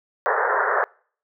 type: band-pass noise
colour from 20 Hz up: white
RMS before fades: -21 dBFS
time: 0.26-0.84 s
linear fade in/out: 0 ms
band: 400 to 1800 Hz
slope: 96 dB/octave
effects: noise-tail reverb RT60 0.5 s tail -26 dB re dry